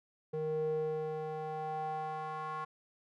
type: tone with band-pass filter sweep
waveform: square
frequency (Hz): 155.56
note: D#3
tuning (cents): 0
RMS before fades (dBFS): -37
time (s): 0.33-2.65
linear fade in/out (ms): 10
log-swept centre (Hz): 400 to 1100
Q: 4.2
effects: none